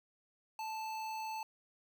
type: tone with notch filter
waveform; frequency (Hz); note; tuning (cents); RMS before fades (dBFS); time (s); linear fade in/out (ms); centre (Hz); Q
square; 878; A5; -4; -41; 0.59-1.43; 2; 9800; 1.4
effects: 11-bit